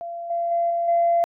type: tone with level steps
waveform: sine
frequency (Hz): 684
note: F5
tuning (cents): -36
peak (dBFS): -29 / -21 / -18 / -20 / -15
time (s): 0.01-1.24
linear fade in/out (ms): 0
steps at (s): 0.3 / 0.51 / 0.7 / 0.88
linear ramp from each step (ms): 5
effects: tanh soft clip ceiling -11 dBFS